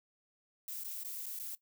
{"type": "noise with dropouts", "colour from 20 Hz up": "violet", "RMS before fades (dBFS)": -42, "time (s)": [0.68, 1.55], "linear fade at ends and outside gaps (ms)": 1, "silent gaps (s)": [[0.836, 0.846], [1.033, 1.047], [1.258, 1.264], [1.39, 1.398]], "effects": ["noise-tail reverb RT60 0.1 s tail -17 dB re dry"]}